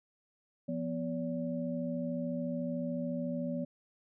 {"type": "tone cluster", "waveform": "sine", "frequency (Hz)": [172.3, 246.1, 572], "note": ["F3", "B3", "D5"], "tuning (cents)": [-23, -6, -46], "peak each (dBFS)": [-38, -35, -39], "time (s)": [0.68, 3.65], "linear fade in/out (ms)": 10, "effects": []}